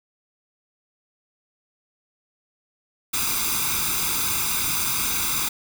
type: noise with comb filter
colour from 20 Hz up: white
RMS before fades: -24 dBFS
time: 3.13-5.49 s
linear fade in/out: 10 ms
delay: 0.82 ms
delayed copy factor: +0.9
effects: none